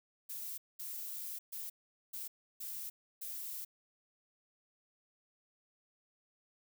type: noise bursts at uneven times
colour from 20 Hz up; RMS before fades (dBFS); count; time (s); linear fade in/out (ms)
violet; -43; 6; 0.29-0.58 / 0.79-1.39 / 1.52-1.7 / 2.13-2.28 / 2.6-2.9 / 3.21-3.65; 10
effects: none